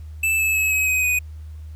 square tone with pitch steps, 2637 / 2607 / 2577 / 2547 / 2518 / 2489 Hz, E7 / E7 / E7 / D#7 / D#7 / D#7, 0 / -20 / -40 / +40 / +20 / 0 cents, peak -18 dBFS, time 0.23-1.19 s, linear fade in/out 5 ms, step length 160 ms, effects added 77 Hz sine -33 dBFS peak until 1.75 s + pink hiss -59 dBFS RMS until 1.75 s

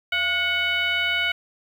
sine tone with frequency modulation, 2217 Hz, C#7, in tune, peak -20 dBFS, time 0.12-1.32 s, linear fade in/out 5 ms, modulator 767 Hz, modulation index 1.3, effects 8-bit

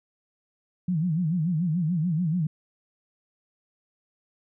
sine tone with vibrato, 167.2 Hz, E3, 25 cents sharp, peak -22 dBFS, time 0.88-2.47 s, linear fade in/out 5 ms, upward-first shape sine, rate 6.9 Hz, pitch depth 170 cents each way, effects none

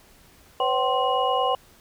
sine tone cluster, 504 / 553 / 764 / 1050 / 2901 Hz, B4 / C#5 / G5 / C6 / F#7, +35 / -4 / -45 / +6 / -35 cents, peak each -26 / -29 / -24 / -25 / -31 dBFS, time 0.6-1.55 s, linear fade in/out 2 ms, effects pink hiss -54 dBFS RMS until 1.8 s

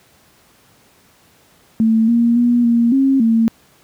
sine tone with pitch steps, 223.2 / 234.7 / 240.6 / 234.4 / 269.7 / 226.6 Hz, A3 / A#3 / B3 / A#3 / C#4 / A#3, +25 / +12 / -45 / +10 / -47 / -49 cents, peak -10 dBFS, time 1.8-3.48 s, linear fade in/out 0 ms, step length 280 ms, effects pink hiss -52 dBFS RMS until 3.83 s + high-pass 80 Hz 12 dB/octave

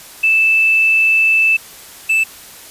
sine / triangle tone pair in turn, 2637 / 2637 Hz, E7 / E7, 0 / 0 cents, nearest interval unison, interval 0 cents, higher neither, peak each -9 dBFS, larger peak neither, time 0.23-1.57 / 2.09-2.24 s, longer first, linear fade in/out 10 ms, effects white hiss -37 dBFS RMS until 2.7 s + resampled to 32000 Hz

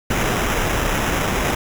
pink noise with sample-and-hold, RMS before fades -20 dBFS, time 0.1-1.55 s, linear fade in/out 5 ms, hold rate 4410 Hz, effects none

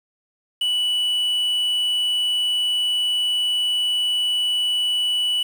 triangle tone with quantisation, 2960 Hz, F#7, in tune, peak -17 dBFS, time 0.61-5.43 s, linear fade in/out 5 ms, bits 7, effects none

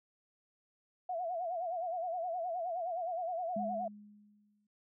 sine tone with vibrato, 696 Hz, F5, 6 cents flat, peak -34 dBFS, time 1.09-3.88 s, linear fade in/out 5 ms, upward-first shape sine, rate 9.6 Hz, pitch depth 110 cents each way
sine tone with exponential decay, 207.7 Hz, G#3, in tune, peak -35 dBFS, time 3.56-4.67 s, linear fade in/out 5 ms, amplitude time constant 240 ms
effects none

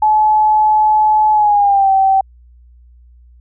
sine tone with pitch glide, 857 to 772.4 Hz, A5 to G5, -46 to -26 cents, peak -8 dBFS, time 0.02-2.21 s, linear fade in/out 5 ms, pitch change -180 cents, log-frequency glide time 1.32-1.91 s, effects added 60 Hz sine -41 dBFS peak until 3.4 s

